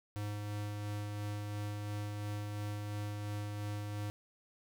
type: tone with tremolo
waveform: square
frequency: 103.83 Hz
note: G#2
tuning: in tune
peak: -37 dBFS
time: 0.16-4.1 s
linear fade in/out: 0 ms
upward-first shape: sine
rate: 2.9 Hz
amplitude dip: 25%
effects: none